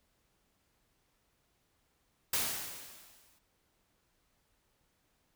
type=noise with exponential decay; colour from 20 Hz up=white; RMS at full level=-30 dBFS; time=2.33-3.39 s; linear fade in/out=5 ms; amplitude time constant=230 ms; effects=pink hiss -75 dBFS RMS until 5.35 s